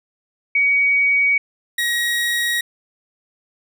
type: tone pair in turn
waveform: sine / 30% pulse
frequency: 2255 / 1896.2 Hz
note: C#7 / A#6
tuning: +29 / +29 cents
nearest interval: minor third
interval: 300 cents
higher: first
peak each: -13 / -15 dBFS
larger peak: first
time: 0.55-1.38 / 1.78-2.61 s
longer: neither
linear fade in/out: 5 ms
effects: none